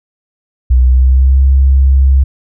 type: tone with pitch glide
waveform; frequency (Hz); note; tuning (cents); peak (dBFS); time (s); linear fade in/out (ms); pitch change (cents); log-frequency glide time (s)
sine; 62.6 to 67.09; B1 to C2; +24 to +44; -4; 0.7-2.24; 10; +120; 0.81-1.42
effects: none